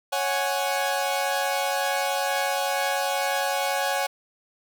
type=chord; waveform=sawtooth; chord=C# suspended fourth; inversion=none; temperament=equal; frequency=554.4 / 740 / 830.6 Hz; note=C#5 / F#5 / G#5; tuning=0 / 0 / 0 cents; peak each=-24 dBFS; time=0.12-4.07 s; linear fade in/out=10 ms; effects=none